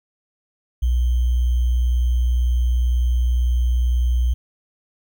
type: tone with sample-and-hold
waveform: sine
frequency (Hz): 61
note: B1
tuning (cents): -21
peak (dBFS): -15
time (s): 0.82-4.34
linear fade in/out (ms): 10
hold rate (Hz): 3150
effects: none